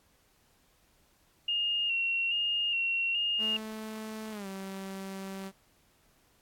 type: tone with vibrato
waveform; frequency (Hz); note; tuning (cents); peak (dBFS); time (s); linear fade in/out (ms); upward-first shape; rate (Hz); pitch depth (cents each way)
sine; 2785; F7; -5; -27; 1.48-3.57; 5; square; 1.2; 32
type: tone with pitch glide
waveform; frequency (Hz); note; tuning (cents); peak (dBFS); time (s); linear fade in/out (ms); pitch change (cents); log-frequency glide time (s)
sawtooth; 218 to 193.1; A3 to G3; -16 to -26; -34; 3.38-5.52; 50; -210; 4.31-4.47
effects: pink hiss -67 dBFS RMS until 6.41 s + AAC 64 kbps